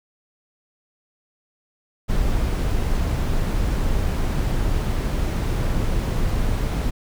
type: noise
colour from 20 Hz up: brown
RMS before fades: -21 dBFS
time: 2.08-6.91 s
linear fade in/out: 20 ms
effects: none